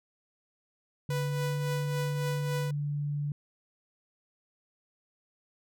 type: tone with pitch glide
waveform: sine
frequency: 143.5 to 145.59 Hz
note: D3 to D3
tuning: -40 to -15 cents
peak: -29 dBFS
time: 1.09-3.32 s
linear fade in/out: 2 ms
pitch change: +25 cents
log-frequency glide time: 1.21-1.55 s
type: tone with tremolo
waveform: sawtooth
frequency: 493.9 Hz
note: B4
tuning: in tune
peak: -28 dBFS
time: 1.1-2.71 s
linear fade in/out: 5 ms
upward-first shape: triangle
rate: 3.6 Hz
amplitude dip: 60%
effects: none